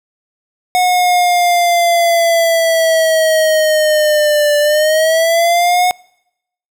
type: linear two-way sweep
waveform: square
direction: down then up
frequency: 730 to 587.3 to 730 Hz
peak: -10 dBFS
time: 0.75-5.91 s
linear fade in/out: 0 ms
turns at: 4.58 s
effects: noise-tail reverb RT60 0.8 s tail -25 dB re dry